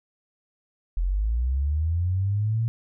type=linear sweep; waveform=sine; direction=up; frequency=41.2 to 116.54 Hz; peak=-21 dBFS; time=0.97-2.68 s; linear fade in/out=0 ms; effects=none